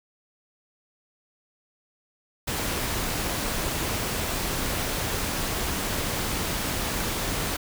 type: noise with amplitude modulation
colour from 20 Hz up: pink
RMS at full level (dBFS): -27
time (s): 2.47-7.57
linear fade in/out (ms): 10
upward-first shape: sine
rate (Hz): 270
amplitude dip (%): 25
effects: none